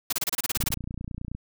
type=noise bursts; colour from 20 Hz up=white; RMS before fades=-26 dBFS; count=12; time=0.1-0.743 s; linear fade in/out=5 ms; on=27 ms; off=29 ms
type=click train; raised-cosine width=5 ms; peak=-22 dBFS; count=24; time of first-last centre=0.57-1.35 s; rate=29.5 Hz
effects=none